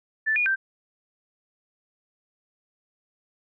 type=tone with pitch steps; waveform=sine; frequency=1758 / 2442 / 1566 Hz; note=A6 / D#7 / G6; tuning=-2 / -33 / -2 cents; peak=-20 dBFS; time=0.26-0.56 s; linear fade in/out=20 ms; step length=100 ms; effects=none